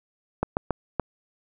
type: clicks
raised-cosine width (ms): 1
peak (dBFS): -9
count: 4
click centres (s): 0.43 / 0.569 / 0.707 / 0.997
effects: none